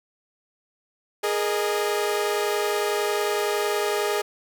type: chord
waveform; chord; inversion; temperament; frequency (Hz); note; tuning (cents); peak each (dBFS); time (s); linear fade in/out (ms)
sawtooth; Ab suspended second; none; equal with one note detuned; 415.3 / 466.2 / 614; Ab4 / Bb4 / Eb5; 0 / 0 / -23; -20 / -26 / -26; 1.23-4.22; 10
effects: none